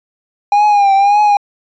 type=tone with vibrato; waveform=triangle; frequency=810 Hz; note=G#5; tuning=43 cents flat; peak=-5 dBFS; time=0.52-1.37 s; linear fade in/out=2 ms; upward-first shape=triangle; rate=1.8 Hz; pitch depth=73 cents each way; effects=resampled to 16000 Hz